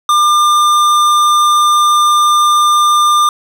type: tone with tanh clipping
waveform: sine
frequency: 1199 Hz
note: D6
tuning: 36 cents sharp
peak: -9 dBFS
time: 0.09-3.29 s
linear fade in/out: 2 ms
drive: 17 dB
effects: none